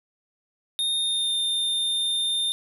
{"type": "tone with pitch glide", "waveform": "square", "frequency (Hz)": [3678, 3621], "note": ["A#7", "A7"], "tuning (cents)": [-24, 49], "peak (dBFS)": -23, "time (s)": [0.79, 2.52], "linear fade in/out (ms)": 0, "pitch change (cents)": -27, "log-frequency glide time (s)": [0.93, 1.35], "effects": ["10-bit"]}